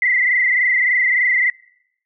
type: tone with frequency modulation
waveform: sine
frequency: 2014 Hz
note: B6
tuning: 33 cents sharp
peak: -13 dBFS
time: 0.02-1.5 s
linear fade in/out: 2 ms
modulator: 23.4 Hz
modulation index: 3.5
effects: noise-tail reverb RT60 0.8 s tail -26 dB re dry